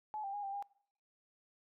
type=tone with pitch steps; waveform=sine; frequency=854 / 789 / 821 / 788 / 807 Hz; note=G#5 / G5 / G#5 / G5 / G#5; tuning=+48 / +11 / -20 / +9 / -50 cents; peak=-38 dBFS; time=0.14-0.625 s; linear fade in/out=0 ms; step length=97 ms; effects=noise-tail reverb RT60 0.7 s tail -25 dB re dry